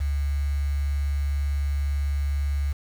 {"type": "tone with quantisation", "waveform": "sine", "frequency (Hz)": 71, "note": "C#2", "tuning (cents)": 42, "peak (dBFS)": -22, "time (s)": [0, 2.73], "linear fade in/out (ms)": 10, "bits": 7, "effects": []}